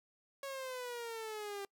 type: exponential sweep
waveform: sawtooth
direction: down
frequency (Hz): 554.4 to 394.5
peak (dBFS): -37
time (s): 0.43-1.65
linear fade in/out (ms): 2
effects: noise-tail reverb RT60 0.1 s tail -26 dB re dry